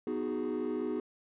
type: chord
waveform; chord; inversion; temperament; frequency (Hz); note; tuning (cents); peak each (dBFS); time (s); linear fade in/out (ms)
triangle; G# minor seventh; first; equal; 246.9 / 311.1 / 370 / 415.3; B3 / D#4 / F#4 / G#4; 0 / 0 / 0 / 0; -34; 0.07-1; 2
effects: tanh soft clip ceiling -25 dBFS + resampled to 8000 Hz